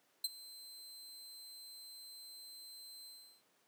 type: tone with ADSR envelope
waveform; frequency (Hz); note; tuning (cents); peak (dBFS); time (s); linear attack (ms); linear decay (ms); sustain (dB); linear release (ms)
sawtooth; 4100; C8; -36; -28; 0.24-3.43; 4; 31; -20; 370
effects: pink hiss -73 dBFS RMS until 3.67 s + high-pass 300 Hz 12 dB/octave